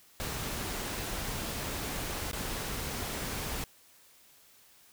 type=noise with dropouts; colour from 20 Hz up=pink; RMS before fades=-36 dBFS; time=0.2-3.64 s; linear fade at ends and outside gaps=0 ms; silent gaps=2.314-2.332 s; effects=white hiss -60 dBFS RMS until 4.92 s